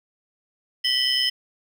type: tone cluster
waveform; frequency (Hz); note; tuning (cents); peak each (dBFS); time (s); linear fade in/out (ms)
triangle; 1964 / 2983 / 3113 / 5170; B6 / F#7 / G7 / E8; -10 / +13 / -13 / -34; -28 / -24 / -22 / -23; 0.84-1.3; 10
effects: none